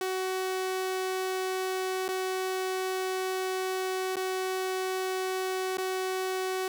sawtooth tone with dropouts, 374.8 Hz, F#4, 22 cents sharp, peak -25 dBFS, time 0.01-6.68 s, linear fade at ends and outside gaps 2 ms, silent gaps 2.081-2.088 / 4.158-4.167 / 5.772-5.782 s, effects none

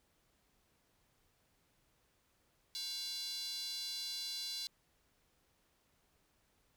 square tone with high-pass filter, 312.6 Hz, D#4, 8 cents sharp, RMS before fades -42 dBFS, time 2.75-4.67 s, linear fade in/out 0 ms, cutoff 4200 Hz, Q 5.7, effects pink hiss -75 dBFS RMS until 6.76 s

